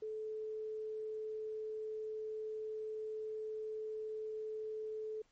sine tone, 433.7 Hz, A4, 25 cents flat, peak -39 dBFS, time 0.02-5.22 s, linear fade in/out 5 ms, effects pink hiss -74 dBFS RMS until 5.31 s + MP3 32 kbps

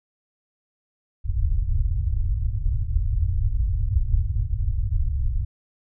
pink low-pass noise, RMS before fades -22 dBFS, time 1.24-5.45 s, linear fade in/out 20 ms, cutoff 110 Hz, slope 48 dB/octave, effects none

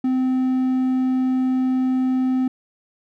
triangle tone, 257.9 Hz, C4, 25 cents flat, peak -15 dBFS, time 0.04-2.48 s, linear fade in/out 5 ms, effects none

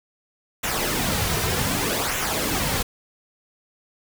pink noise with flanger, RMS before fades -24 dBFS, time 0.63-2.83 s, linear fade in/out 10 ms, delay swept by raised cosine 0.21 to 3.61 ms, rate 0.65 Hz, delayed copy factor -0.6, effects none

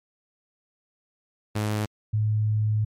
sawtooth / sine tone pair in turn, 106.1 / 107.33 Hz, G#2 / A2, +38 / -43 cents, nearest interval unison, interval 19 cents, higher second, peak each -20 dBFS, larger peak neither, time 1.55-1.86 / 2.13-2.85 s, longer second, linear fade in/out 10 ms, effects MP3 64 kbps

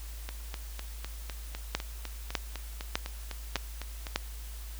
two click trains, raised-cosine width 0.2 ms, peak -20 / -10 dBFS, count 16 / 5, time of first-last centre 0.29-4.068 / 1.75-4.16 s, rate 3.97 / 1.66 Hz, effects added 54 Hz sine -39 dBFS peak until 4.79 s + white hiss -50 dBFS RMS until 4.79 s

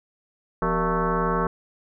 sine tone with frequency modulation, 466.2 Hz, A#4, in tune, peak -20 dBFS, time 0.62-1.47 s, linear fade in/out 2 ms, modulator 213 Hz, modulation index 4.3, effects none

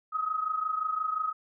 sine tone pair together, 1259.3 / 1285 Hz, D#6 / E6, +20 / -45 cents, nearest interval unison, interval 35 cents, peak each -29 / -33 dBFS, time 0.12-1.33 s, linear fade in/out 20 ms, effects none

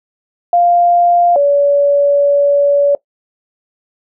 sine tone pair in turn, 698 / 569.9 Hz, F5 / C#5, -1 / +48 cents, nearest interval major third, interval 351 cents, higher first, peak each -7 dBFS, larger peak neither, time 0.53-1.36 / 1.36-2.95 s, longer second, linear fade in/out 2 ms, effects noise-tail reverb RT60 0.1 s tail -19 dB re dry

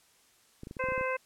clicks, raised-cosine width 3 ms, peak -29 dBFS, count 9, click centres 0.634 / 0.671 / 0.711 / 0.768 / 0.84 / 0.887 / 0.921 / 0.979 / 1.011 s
harmonic tone, 518 Hz, C5, 17 cents flat, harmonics 1 / 2 / 3 / 4 / 5, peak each -32 / -35 / -37 / -38 / -39 dBFS, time 0.79-1.17 s, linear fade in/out 10 ms
effects white hiss -64 dBFS RMS until 1.25 s + low-pass 11000 Hz 12 dB/octave

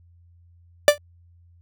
45% pulse tone with exponential decay, 587.3 Hz, D5, in tune, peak -6 dBFS, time 0.88-0.98 s, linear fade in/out 1 ms, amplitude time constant 21 ms, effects added 86 Hz sine -51 dBFS peak until 1.61 s

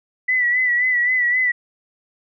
sine tone with vibrato, 1975.5 Hz, B6, in tune, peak -15 dBFS, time 0.28-1.52 s, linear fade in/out 10 ms, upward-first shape sine, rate 3.8 Hz, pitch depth 50 cents each way, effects none

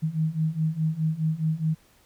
sine beating tone pair, 155.56 / 160.36 Hz, D#3 / E3, 0 / -47 cents, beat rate 4.8 Hz, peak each -27 / -25 dBFS, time 0.02-1.75 s, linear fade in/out 20 ms, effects pink hiss -60 dBFS RMS until 2.05 s

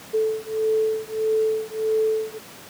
sine beating tone pair, 437.2 / 438.8 Hz, A4 / A4, -11 / -5 cents, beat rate 1.6 Hz, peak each -23 dBFS, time 0.13-2.39 s, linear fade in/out 20 ms, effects pink hiss -42 dBFS RMS until 2.69 s + high-pass 150 Hz 12 dB/octave

